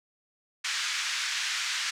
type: band-pass noise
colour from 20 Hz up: pink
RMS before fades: -31 dBFS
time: 0.64-1.91 s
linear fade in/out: 10 ms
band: 1500 to 6900 Hz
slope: 24 dB/octave
effects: none